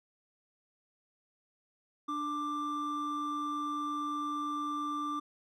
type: tone pair together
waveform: triangle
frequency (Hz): 295.2 / 1180.8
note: D4 / D6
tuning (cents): +9 / +9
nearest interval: 2 octaves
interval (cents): 2400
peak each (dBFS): -36 / -32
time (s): 2.08-5.2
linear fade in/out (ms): 10
effects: none